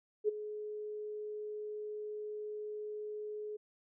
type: tone with ADSR envelope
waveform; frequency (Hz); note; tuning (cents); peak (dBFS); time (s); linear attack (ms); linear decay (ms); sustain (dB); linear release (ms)
sine; 422.8; G#4; +31; -25; 0.24-3.57; 44; 15; -14; 12
effects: none